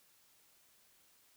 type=silence; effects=white hiss -68 dBFS RMS until 1.36 s